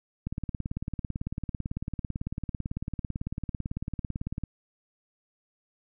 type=click train; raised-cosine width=5 ms; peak=-19 dBFS; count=76; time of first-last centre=0.27-4.437 s; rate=18 Hz; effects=none